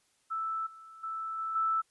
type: tone with level steps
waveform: sine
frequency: 1318.5 Hz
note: E6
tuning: in tune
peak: -31 / -48 / -34 / -32 / -26 dBFS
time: 0.3-1.82 s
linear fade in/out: 20 ms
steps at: 0.66 / 1.03 / 1.38 / 1.55 s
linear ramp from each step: 10 ms
effects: white hiss -71 dBFS RMS until 1.9 s + resampled to 24000 Hz